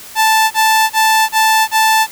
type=tone bursts; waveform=sawtooth; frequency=880 Hz; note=A5; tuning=in tune; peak=-5 dBFS; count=5; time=0.15-2.07 s; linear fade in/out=50 ms; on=360 ms; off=30 ms; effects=white hiss -34 dBFS RMS until 2.11 s